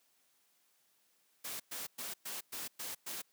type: noise bursts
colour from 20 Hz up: white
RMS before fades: -42 dBFS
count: 7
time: 1.44-3.22 s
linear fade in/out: 10 ms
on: 160 ms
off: 110 ms
effects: white hiss -73 dBFS RMS until 3.32 s + high-pass 150 Hz 12 dB/octave